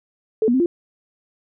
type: tone with pitch steps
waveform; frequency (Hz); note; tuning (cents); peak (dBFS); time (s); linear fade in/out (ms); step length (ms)
sine; 437.9 / 241.1 / 261.2 / 345.9; A4 / B3 / C4 / F4; -8 / -41 / -3 / -17; -14; 0.42-0.66; 2; 60
effects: none